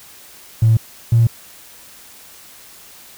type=tone pair in turn; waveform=triangle; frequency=112.1 / 115.58 Hz; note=A2 / A#2; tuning=+33 / -14 cents; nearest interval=minor second; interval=53 cents; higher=second; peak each=-5 dBFS; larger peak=neither; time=0.62-0.77 / 1.12-1.27 s; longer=neither; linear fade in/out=5 ms; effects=tanh soft clip ceiling -6 dBFS + white hiss -42 dBFS RMS until 3.17 s